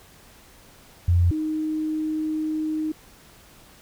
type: tone pair in turn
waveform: sine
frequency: 87.31 / 311.1 Hz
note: F2 / D#4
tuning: 0 / 0 cents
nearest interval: octave + minor seventh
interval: 2200 cents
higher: second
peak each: -15 / -23 dBFS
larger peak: first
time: 1.08-1.31 / 1.31-2.92 s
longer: second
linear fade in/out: 5 ms
effects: pink hiss -51 dBFS RMS until 3.81 s